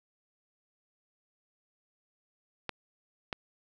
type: clicks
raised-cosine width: 0.3 ms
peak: -17 dBFS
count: 2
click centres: 2.693 / 3.328 s
effects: none